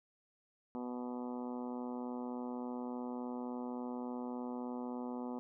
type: harmonic tone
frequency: 123.47 Hz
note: B2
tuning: in tune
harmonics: 2 / 3 / 4 / 5 / 6 / 7 / 8 / 9 / 10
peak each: -40 / -49 / -48 / -54 / -52 / -51 / -54 / -59 / -60 dBFS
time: 0.75-5.39 s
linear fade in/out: 0 ms
effects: none